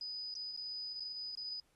sine tone with dropouts, 4978 Hz, D#8, in tune, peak -40 dBFS, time 0.01-1.6 s, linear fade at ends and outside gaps 2 ms, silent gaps 0.342-0.351 / 0.565-0.574 / 0.998-1.004 / 1.352-1.373 s, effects pink hiss -75 dBFS RMS until 1.75 s + AAC 32 kbps

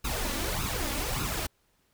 pink noise with flanger, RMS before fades -31 dBFS, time 0.04-1.47 s, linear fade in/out 10 ms, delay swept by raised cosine 0.77 to 3.57 ms, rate 1.7 Hz, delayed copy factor +0.65, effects pink hiss -70 dBFS RMS until 1.93 s

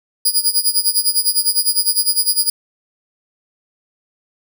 15% pulse tone with tremolo, 4901 Hz, D#8, 27 cents flat, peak -4 dBFS, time 0.25-2.5 s, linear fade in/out 5 ms, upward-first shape sine, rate 9.9 Hz, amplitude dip 85%, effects none

